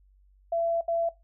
sine tone bursts at uneven times, 672 Hz, E5, 33 cents sharp, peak -24 dBFS, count 2, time 0.52-0.81 / 0.88-1.09 s, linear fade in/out 5 ms, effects noise-tail reverb RT60 0.2 s tail -17 dB re dry + added 48 Hz sine -57 dBFS peak until 1.23 s

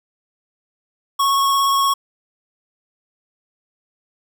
square tone with vibrato, 1102 Hz, C#6, 11 cents flat, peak -15 dBFS, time 1.19-1.94 s, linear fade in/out 10 ms, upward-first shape sine, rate 17 Hz, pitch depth 16 cents each way, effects none

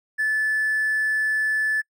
triangle tone with hard clipping, 1740 Hz, A6, 20 cents flat, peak -20 dBFS, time 0.18-1.82 s, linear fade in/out 20 ms, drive 4 dB, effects noise-tail reverb RT60 0.1 s tail -25 dB re dry

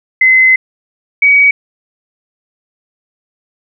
sine tone pair in turn, 2048 / 2263 Hz, C7 / C#7, -38 / +35 cents, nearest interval major second, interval 173 cents, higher second, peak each -4 dBFS, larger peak neither, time 0.21-0.56 / 1.22-1.51 s, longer first, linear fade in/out 5 ms, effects none

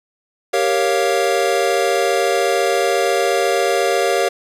square chord, G half-diminished seventh, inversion none, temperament equal, 392 / 466.2 / 554.4 / 698.5 Hz, G4 / Bb4 / Db5 / F5, 0 / 0 / 0 / 0 cents, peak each -21 dBFS, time 0.53-4.29 s, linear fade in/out 10 ms, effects low-pass 11000 Hz 12 dB/octave + 8-bit

